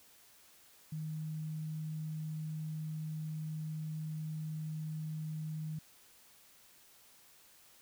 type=tone; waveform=sine; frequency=156 Hz; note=D#3; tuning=5 cents sharp; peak=-37 dBFS; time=0.92-5.79 s; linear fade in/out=5 ms; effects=white hiss -62 dBFS RMS until 7.81 s